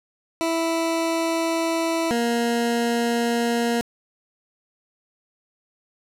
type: tone pair in turn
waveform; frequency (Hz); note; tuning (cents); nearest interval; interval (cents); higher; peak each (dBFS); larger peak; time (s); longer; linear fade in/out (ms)
20% pulse; 329.6 / 235.3; E4 / A#3; 0 / +16; tritone; 584; first; -16 / -15; second; 0.41-2.11 / 2.11-3.81; neither; 0
effects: low-pass 12000 Hz 12 dB/octave